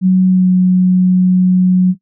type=tone with pitch glide; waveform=sine; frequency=185.7 to 183.36 Hz; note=F#3 to F#3; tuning=+7 to -15 cents; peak=-6 dBFS; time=0.01-1.95 s; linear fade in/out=50 ms; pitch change=-22 cents; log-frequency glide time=0.28-0.5 s; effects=noise-tail reverb RT60 0.1 s tail -17 dB re dry